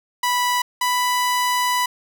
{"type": "tone pair in turn", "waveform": "sawtooth", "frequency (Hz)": [985, 990], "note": ["B5", "B5"], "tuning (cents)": [-5, 4], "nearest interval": "unison", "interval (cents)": 9, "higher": "second", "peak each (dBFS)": -14, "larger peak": "neither", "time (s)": [[0.23, 0.62], [0.81, 1.86]], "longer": "second", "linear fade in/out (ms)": 5, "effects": []}